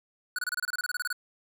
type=tone bursts; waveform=square; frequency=1473 Hz; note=F#6; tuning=8 cents flat; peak=-29 dBFS; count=15; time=0.36-1.128 s; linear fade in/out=2 ms; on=26 ms; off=27 ms; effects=none